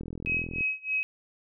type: click train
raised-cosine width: 3 ms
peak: -24 dBFS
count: 26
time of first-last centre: 0.01-0.608 s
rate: 41.8 Hz
type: tone with tremolo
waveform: sine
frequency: 2549 Hz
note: D#7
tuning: 41 cents sharp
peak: -24 dBFS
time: 0.26-1.03 s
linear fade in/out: 0 ms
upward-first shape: sine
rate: 3.2 Hz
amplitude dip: 95%
effects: none